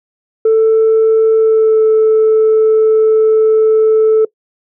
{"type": "tone with pitch glide", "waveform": "sine", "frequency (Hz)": [443.2, 438.1], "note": ["A4", "A4"], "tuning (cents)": [13, -7], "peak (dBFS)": -4, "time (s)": [0.45, 4.25], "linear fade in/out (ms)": 5, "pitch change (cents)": -20, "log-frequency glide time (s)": [1.36, 1.82], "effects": ["noise-tail reverb RT60 0.1 s tail -22 dB re dry", "tanh soft clip ceiling -4 dBFS"]}